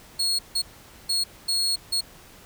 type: tone bursts at uneven times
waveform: 35% pulse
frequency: 4319 Hz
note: C#8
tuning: 46 cents flat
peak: -20 dBFS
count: 5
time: 0.19-0.39 / 0.55-0.62 / 1.09-1.24 / 1.48-1.76 / 1.92-2.01 s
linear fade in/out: 10 ms
effects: pink hiss -49 dBFS RMS until 2.45 s